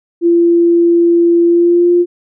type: tone with pitch glide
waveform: sine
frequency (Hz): 341.5 to 350.1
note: F4 to F4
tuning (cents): -39 to +4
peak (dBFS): -6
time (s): 0.21-2.06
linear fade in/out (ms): 50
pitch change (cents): +43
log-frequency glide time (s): 1.45-1.92
effects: none